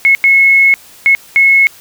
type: tone bursts at uneven times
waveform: sine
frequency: 2183 Hz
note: C#7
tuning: 27 cents flat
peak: -4 dBFS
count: 4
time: 0.05-0.15 / 0.24-0.74 / 1.06-1.15 / 1.36-1.67 s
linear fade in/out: 0 ms
effects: white hiss -39 dBFS RMS until 1.8 s